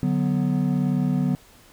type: chord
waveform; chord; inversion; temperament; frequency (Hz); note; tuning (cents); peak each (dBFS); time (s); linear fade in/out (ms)
triangle; B minor; first; equal; 146.83 / 185 / 246.9; D3 / F#3 / B3; 0 / 0 / 0; -22; 0.03-1.35; 0
effects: pink hiss -52 dBFS RMS until 1.72 s